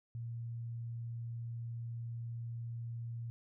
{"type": "tone", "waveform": "sine", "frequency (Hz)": 116.8, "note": "A#2", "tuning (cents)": 4, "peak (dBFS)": -39, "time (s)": [0.15, 3.3], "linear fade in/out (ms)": 0, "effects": []}